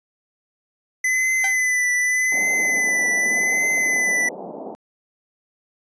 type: tone with vibrato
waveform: square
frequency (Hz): 2014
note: B6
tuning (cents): +33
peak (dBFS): -18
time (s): 1.04-4.29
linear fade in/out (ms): 5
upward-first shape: triangle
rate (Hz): 0.85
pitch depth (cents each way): 36
type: tone with exponential decay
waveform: sawtooth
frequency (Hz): 784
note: G5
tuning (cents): 0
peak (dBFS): -19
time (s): 1.44-1.59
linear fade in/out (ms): 2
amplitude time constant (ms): 31
type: band-pass noise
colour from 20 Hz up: white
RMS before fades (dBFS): -34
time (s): 2.32-4.75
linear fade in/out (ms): 0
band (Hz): 180 to 830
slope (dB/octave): 48
effects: resampled to 22050 Hz